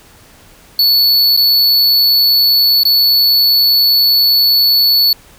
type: tone with dropouts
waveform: square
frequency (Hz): 4435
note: C#8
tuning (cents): 0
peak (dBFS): -8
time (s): 0.79-5.13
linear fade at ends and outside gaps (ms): 2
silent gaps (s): 1.366-1.373 / 2.834-2.852
effects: pink hiss -43 dBFS RMS until 5.38 s